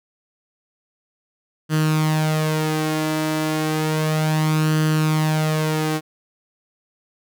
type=tone with flanger; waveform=sawtooth; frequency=155.6 Hz; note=D#3; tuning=in tune; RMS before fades=-20 dBFS; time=1.69-6.01 s; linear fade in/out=50 ms; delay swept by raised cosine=0.65 to 3.05 ms; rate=0.32 Hz; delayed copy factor=+0.55; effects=none